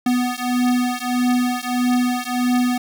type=beating tone pair; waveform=square; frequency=246.9 / 248.5 Hz; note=B3 / B3; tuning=0 / +11 cents; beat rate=1.6 Hz; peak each=-21 / -21 dBFS; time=0.06-2.78 s; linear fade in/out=5 ms; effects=none